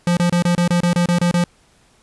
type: tone bursts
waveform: square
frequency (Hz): 174.61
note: F3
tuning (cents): 0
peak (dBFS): -14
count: 11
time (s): 0.07-1.44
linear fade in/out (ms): 2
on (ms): 100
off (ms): 27
effects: pink hiss -55 dBFS RMS until 2.02 s + resampled to 24000 Hz